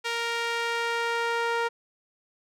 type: tone with band-pass filter sweep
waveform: sawtooth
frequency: 466.2 Hz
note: A#4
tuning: in tune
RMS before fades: -28 dBFS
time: 0.04-1.69 s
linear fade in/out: 20 ms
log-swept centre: 2700 to 1200 Hz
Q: 0.81
effects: none